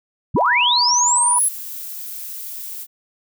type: linear sweep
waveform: sine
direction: up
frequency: 51.91 to 11080 Hz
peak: -14 dBFS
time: 0.34-1.49 s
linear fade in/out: 10 ms
type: tone with tremolo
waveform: sine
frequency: 973 Hz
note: B5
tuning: 26 cents flat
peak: -17 dBFS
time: 0.36-1.39 s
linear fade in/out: 5 ms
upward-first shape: square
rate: 20 Hz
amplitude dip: 30%
type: noise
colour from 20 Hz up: violet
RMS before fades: -31 dBFS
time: 1.35-2.87 s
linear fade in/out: 50 ms
effects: none